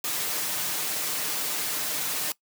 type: noise with comb filter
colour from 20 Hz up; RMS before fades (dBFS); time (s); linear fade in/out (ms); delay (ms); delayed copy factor
white; -29; 0.04-2.32; 2; 6.6; +0.5
effects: noise-tail reverb RT60 0.1 s tail -20 dB re dry + high-pass 150 Hz 12 dB/octave